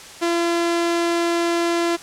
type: tone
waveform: sawtooth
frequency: 340.5 Hz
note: F4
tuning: 44 cents flat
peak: -14 dBFS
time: 0.21-1.97 s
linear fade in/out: 20 ms
effects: white hiss -39 dBFS RMS until 2.02 s + low-pass 8000 Hz 12 dB/octave